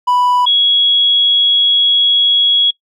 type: tone pair in turn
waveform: triangle / sine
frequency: 987.8 / 3333 Hz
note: B5 / G#7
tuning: 0 / +5 cents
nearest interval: octave + major sixth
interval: 2105 cents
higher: second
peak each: -8 dBFS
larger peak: neither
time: 0.07-0.46 / 0.46-2.71 s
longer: second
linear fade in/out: 10 ms
effects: noise-tail reverb RT60 0.1 s tail -21 dB re dry